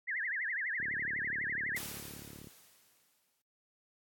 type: tone with vibrato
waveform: sine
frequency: 1837 Hz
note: A#6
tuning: 26 cents flat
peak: -33 dBFS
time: 0.07-1.79 s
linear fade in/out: 20 ms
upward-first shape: triangle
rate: 12 Hz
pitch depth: 270 cents each way
type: click train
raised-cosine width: 3 ms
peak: -36 dBFS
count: 61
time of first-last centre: 0.8-2.471 s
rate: 35.9 Hz
type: noise with exponential decay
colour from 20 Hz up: white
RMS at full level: -40 dBFS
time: 1.76-3.42 s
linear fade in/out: 5 ms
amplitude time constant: 360 ms
effects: high-pass 80 Hz 12 dB/octave + AAC 64 kbps